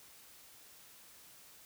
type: silence
effects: white hiss -58 dBFS RMS until 1.65 s